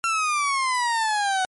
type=exponential sweep; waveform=30% pulse; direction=down; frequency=1366 to 739 Hz; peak=-18 dBFS; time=0.04-1.45 s; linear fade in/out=0 ms; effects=MP3 48 kbps